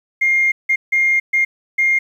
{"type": "tone bursts at uneven times", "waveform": "sine", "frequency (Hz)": 2122, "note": "C7", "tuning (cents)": 24, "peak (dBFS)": -11, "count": 5, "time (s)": [[0.21, 0.52], [0.69, 0.76], [0.92, 1.2], [1.33, 1.45], [1.78, 1.99]], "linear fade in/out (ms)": 10, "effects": ["tanh soft clip ceiling -7 dBFS", "8-bit"]}